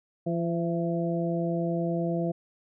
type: harmonic tone with a mistuned harmonic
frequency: 170.1 Hz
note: F3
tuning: 45 cents flat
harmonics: 1 / 2 / 3 / 4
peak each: -28 / -31 / -34 / -33 dBFS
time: 0.26-2.32 s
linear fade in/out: 10 ms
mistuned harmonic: 4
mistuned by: -27 cents
effects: none